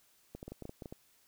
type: clicks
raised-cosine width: 2 ms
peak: -30 dBFS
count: 10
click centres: 0.35 / 0.429 / 0.48 / 0.52 / 0.623 / 0.654 / 0.694 / 0.822 / 0.858 / 0.925 s
effects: white hiss -68 dBFS RMS until 1.27 s